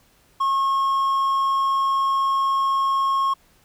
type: tone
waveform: triangle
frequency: 1086 Hz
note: C#6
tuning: 36 cents flat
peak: -16 dBFS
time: 0.4-3.34 s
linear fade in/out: 10 ms
effects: pink hiss -58 dBFS RMS until 3.64 s